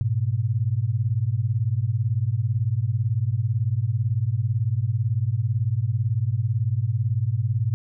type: beating tone pair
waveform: sine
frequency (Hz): 103.83 / 121.83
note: G#2 / B2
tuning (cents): 0 / -23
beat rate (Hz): 18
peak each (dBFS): -23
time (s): 0.01-7.74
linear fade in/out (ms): 0
effects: none